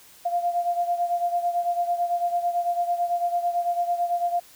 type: beating tone pair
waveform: sine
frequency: 696 / 705 Hz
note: F5 / F5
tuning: -6 / +16 cents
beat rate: 9 Hz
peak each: -23 / -28 dBFS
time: 0.25-4.4 s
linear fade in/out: 10 ms
effects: white hiss -51 dBFS RMS until 4.55 s